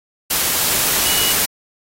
sine tone in noise, 2929 Hz, F#7, 18 cents flat, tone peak -22 dBFS, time 1.05-1.33 s, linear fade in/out 10 ms, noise white, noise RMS -17 dBFS, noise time 0.3-1.46 s, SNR -8 dB, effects AAC 48 kbps

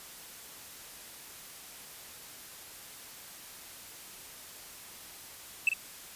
triangle tone with echo, 2637 Hz, E7, in tune, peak -19 dBFS, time 5.67-5.69 s, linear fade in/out 2 ms, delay 45 ms, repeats 1, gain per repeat -7 dB, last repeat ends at 5.735 s, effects white hiss -48 dBFS RMS until 6.15 s + resampled to 32000 Hz

